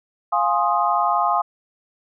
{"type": "chord", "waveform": "sine", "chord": "F minor seventh", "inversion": "none", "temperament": "equal with one note detuned", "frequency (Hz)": [698.5, 830.6, 1055.6, 1244.5], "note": ["F5", "Ab5", "C6", "Eb6"], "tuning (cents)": [0, 0, 15, 0], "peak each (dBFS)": -22, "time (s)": [0.32, 1.42], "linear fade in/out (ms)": 10, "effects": []}